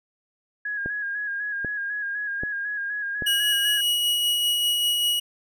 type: tone with vibrato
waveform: sine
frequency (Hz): 1647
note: G#6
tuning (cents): -15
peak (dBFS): -26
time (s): 0.65-3.81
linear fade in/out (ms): 5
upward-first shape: square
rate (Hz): 4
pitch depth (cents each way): 32
type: click train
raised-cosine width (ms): 2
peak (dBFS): -18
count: 4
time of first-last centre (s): 0.86-3.222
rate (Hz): 1.27
type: tone with tremolo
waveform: 45% pulse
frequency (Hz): 2910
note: F#7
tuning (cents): -29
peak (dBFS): -19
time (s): 3.26-5.2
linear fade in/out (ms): 10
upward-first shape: sine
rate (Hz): 5.1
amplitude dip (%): 25
effects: none